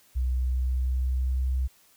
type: tone with pitch glide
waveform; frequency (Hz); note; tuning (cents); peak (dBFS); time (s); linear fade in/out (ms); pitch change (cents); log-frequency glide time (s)
sine; 63 to 64.66; B1 to C2; +35 to -20; -23; 0.15-1.68; 20; +45; 0.34-1.54
effects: white hiss -60 dBFS RMS until 1.96 s